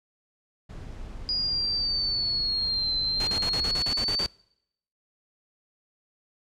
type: noise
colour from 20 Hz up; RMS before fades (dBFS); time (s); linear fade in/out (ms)
brown; -39; 0.69-3.77; 10
type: linear two-way sweep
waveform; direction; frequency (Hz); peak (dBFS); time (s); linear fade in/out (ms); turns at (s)
sine; down then up; 4900 to 4072 to 4600; -24; 1.29-4.26; 0; 2.97
type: noise bursts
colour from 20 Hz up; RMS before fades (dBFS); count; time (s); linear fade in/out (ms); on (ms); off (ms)
pink; -33; 10; 3.2-4.263; 2; 73; 37
effects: noise-tail reverb RT60 0.8 s tail -25 dB re dry + low-pass 8000 Hz 12 dB/octave